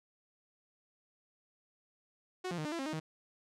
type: tone with pitch steps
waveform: sawtooth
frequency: 368.6 / 174.3 / 153.7 / 300 / 336.1 / 268.7 / 309.7 / 157.5 Hz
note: F#4 / F3 / D#3 / D4 / E4 / C4 / D#4 / D#3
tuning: -7 / -3 / -21 / +37 / +34 / +46 / -8 / +21 cents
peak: -32 dBFS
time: 2.44-3 s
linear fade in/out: 10 ms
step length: 70 ms
effects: low-pass 8000 Hz 12 dB/octave